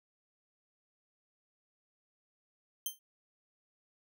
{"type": "tone with exponential decay", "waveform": "5% pulse", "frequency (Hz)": 3136, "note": "G7", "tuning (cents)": 0, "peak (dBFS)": -22, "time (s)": [2.86, 2.99], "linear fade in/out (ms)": 2, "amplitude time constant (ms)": 27, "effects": []}